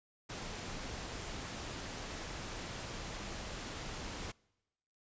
pink noise, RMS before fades -43 dBFS, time 0.29-4.32 s, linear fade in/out 10 ms, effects noise-tail reverb RT60 1.0 s tail -26 dB re dry + resampled to 16000 Hz

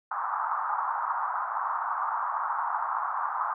pink band-pass noise, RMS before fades -30 dBFS, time 0.11-3.54 s, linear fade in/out 5 ms, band 850 to 1300 Hz, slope 48 dB/octave, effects none

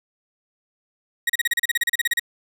35% pulse tone bursts, 1892 Hz, A#6, 25 cents sharp, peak -16 dBFS, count 16, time 1.27-2.196 s, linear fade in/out 5 ms, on 26 ms, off 34 ms, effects 8-bit

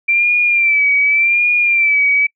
sine tone with vibrato, 2349 Hz, D7, in tune, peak -10 dBFS, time 0.08-2.27 s, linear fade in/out 10 ms, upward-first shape sine, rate 0.87 Hz, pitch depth 63 cents each way, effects noise-tail reverb RT60 0.1 s tail -25 dB re dry

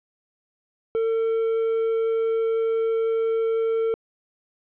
triangle tone, 451 Hz, A4, 43 cents sharp, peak -18 dBFS, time 0.95-3.94 s, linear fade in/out 0 ms, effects resampled to 8000 Hz + 10-bit

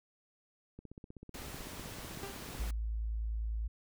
click train, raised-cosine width 3 ms, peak -35 dBFS, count 30, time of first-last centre 0.79-2.614 s, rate 15.9 Hz
pink noise, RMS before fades -46 dBFS, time 1.34-2.71 s, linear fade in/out 5 ms
sawtooth tone with exponential decay, 396.3 Hz, G4, 19 cents sharp, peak -36 dBFS, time 2.23-2.49 s, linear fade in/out 1 ms, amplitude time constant 55 ms
sine tone, 55 Hz, A1, in tune, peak -33 dBFS, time 2.59-3.68 s, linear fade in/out 10 ms
effects none

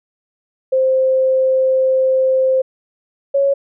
sine tone pair in turn, 523.3 / 554.4 Hz, C5 / C#5, 0 / 0 cents, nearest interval minor second, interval 100 cents, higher second, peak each -11 dBFS, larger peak neither, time 0.72-2.62 / 3.34-3.54 s, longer first, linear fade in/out 10 ms, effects none

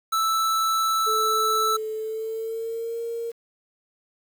square tone, 1318.5 Hz, E6, in tune, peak -21 dBFS, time 0.12-1.77 s, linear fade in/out 10 ms
sine tone with pitch glide, 435.3 to 463.9 Hz, A4 to A#4, -19 to -8 cents, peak -27 dBFS, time 1.06-3.32 s, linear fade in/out 20 ms, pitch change +111 cents, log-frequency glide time 1.94-3.02 s
effects 8-bit

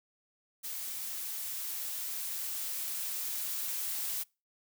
blue noise with level ramp, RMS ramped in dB -39 to -35 dBFS, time 0.63-4.24 s, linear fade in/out 20 ms, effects noise-tail reverb RT60 0.3 s tail -26 dB re dry

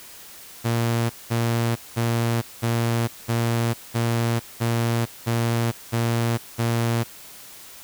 sawtooth tone bursts, 116.54 Hz, A#2, in tune, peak -16 dBFS, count 10, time 0.64-7.04 s, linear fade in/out 20 ms, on 460 ms, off 200 ms, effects white hiss -43 dBFS RMS until 7.83 s

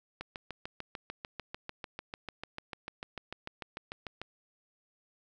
click train, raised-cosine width 0.3 ms, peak -23 dBFS, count 28, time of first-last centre 0.21-4.216 s, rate 6.74 Hz, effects none

